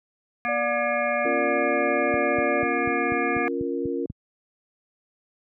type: harmonic tone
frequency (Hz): 239.8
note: A#3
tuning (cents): +49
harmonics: 1 / 3 / 5 / 7 / 9 / 10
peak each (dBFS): -34 / -29 / -31 / -30 / -31 / -33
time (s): 0.45-3.48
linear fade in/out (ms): 0
type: tone with vibrato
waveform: sine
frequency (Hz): 587.3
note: D5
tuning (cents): 0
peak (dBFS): -25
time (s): 0.48-2.63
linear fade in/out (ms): 10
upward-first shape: sine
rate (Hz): 16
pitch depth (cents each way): 8
type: chord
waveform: sine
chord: Bb minor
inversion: first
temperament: equal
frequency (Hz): 277.2 / 349.2 / 466.2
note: Db4 / F4 / Bb4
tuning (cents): 0 / 0 / 0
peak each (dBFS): -29 / -29 / -29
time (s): 1.25-4.06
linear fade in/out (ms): 2
type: click train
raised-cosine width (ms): 5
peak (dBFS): -20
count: 9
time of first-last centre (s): 2.14-4.101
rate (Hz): 4.08
effects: high-pass 80 Hz 12 dB/octave